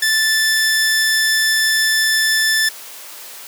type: tone pair together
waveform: 35% pulse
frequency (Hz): 1758 / 5268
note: A6 / E8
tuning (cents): -2 / -2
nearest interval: octave + perfect fifth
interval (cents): 1900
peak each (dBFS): -13 / -16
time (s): 0.02-2.69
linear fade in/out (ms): 5
effects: white hiss -35 dBFS RMS until 3.47 s + high-pass 400 Hz 12 dB/octave